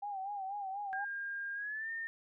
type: tone with vibrato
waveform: sine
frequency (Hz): 792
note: G5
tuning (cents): +18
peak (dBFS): -37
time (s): 0.02-1.05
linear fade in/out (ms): 10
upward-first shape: sine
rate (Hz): 4.1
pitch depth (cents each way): 78
type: tone with pitch glide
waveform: sine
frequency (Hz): 1610 to 1817.6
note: G6 to A#6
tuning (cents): +46 to -44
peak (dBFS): -37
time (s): 0.93-2.07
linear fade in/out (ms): 0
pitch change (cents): +210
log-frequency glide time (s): 1.54-1.9
effects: none